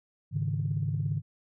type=chord; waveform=sine; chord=Ab suspended fourth; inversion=none; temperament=just; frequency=103.83 / 138.43 / 155.74 Hz; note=Ab2 / Db3 / Eb3; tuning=0 / -2 / +2 cents; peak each=-31 dBFS; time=0.31-1.22 s; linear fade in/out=50 ms; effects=tanh soft clip ceiling -18 dBFS